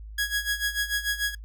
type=tone with tremolo; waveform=sawtooth; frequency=1661.2 Hz; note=G#6; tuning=in tune; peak=-19 dBFS; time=0.18-1.35 s; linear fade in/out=5 ms; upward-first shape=sine; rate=6.8 Hz; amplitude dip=80%; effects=noise-tail reverb RT60 0.1 s tail -23 dB re dry + added 53 Hz sine -38 dBFS peak until 1.44 s